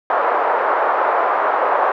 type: band-pass noise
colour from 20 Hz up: white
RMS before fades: -17 dBFS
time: 0.1-1.92 s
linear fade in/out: 2 ms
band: 500 to 1200 Hz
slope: 24 dB/octave
effects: none